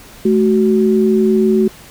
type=tone pair together; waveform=sine; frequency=216.4 / 374.8 Hz; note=A3 / F#4; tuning=-29 / +22 cents; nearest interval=minor seventh; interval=951 cents; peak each=-12 dBFS; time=0.25-1.68 s; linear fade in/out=5 ms; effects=pink hiss -39 dBFS RMS until 1.9 s